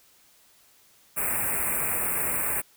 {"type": "band-stop noise", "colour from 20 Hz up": "white", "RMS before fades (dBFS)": -27, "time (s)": [1.16, 2.62], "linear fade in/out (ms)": 20, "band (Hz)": [2600, 7900], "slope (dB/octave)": 96, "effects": ["white hiss -59 dBFS RMS until 2.76 s"]}